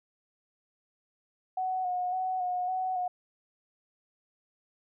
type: tone with vibrato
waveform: sine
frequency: 735 Hz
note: F#5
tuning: 12 cents flat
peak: -28 dBFS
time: 1.57-3.08 s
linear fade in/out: 5 ms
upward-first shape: square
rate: 1.8 Hz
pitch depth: 26 cents each way
effects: none

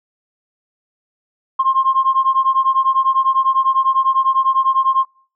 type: beating tone pair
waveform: sine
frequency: 1059 / 1069 Hz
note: C6 / C6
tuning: +21 / +37 cents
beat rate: 10 Hz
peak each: -14 / -15 dBFS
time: 1.59-5.05 s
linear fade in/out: 10 ms
effects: noise-tail reverb RT60 0.5 s tail -26 dB re dry + tanh soft clip ceiling -5 dBFS

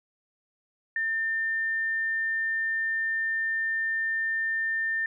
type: tone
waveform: sine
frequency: 1800 Hz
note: A6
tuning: 39 cents sharp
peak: -25 dBFS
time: 0.96-5.06 s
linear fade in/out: 2 ms
effects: none

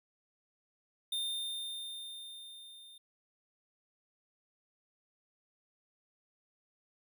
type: tone with level ramp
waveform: square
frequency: 3625 Hz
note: A#7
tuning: 49 cents flat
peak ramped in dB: -33 to -53 dBFS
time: 1.12-2.98 s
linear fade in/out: 5 ms
effects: none

